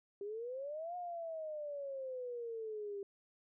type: exponential two-way sweep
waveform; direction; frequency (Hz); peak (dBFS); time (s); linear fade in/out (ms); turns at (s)
sine; up then down; 394.5 to 721 to 394.5; -40; 0.21-3.03; 2; 0.96
effects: none